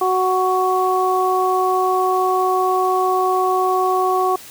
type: harmonic tone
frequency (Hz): 371.3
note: F#4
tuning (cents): +6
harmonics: 1 / 2 / 3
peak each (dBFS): -19 / -19 / -19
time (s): 0.01-4.36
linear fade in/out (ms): 5
effects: white hiss -39 dBFS RMS until 4.5 s